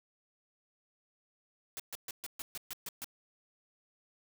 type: noise bursts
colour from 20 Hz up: white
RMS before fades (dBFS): -41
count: 9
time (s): 1.77-3.044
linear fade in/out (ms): 0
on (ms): 26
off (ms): 130
effects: none